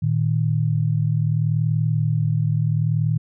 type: tone pair together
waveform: sine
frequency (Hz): 113 / 153.69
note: A2 / D#3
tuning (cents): +47 / -21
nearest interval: perfect fourth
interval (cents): 532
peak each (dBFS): -20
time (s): 0.02-3.18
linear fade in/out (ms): 10
effects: none